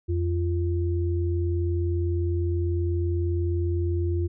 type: tone pair together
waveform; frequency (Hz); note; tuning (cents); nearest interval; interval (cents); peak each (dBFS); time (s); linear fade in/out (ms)
sine; 85.9 / 346.5; F2 / F4; -28 / -14; 2 octaves; 2414; -23 / -29; 0.08-4.28; 20
effects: none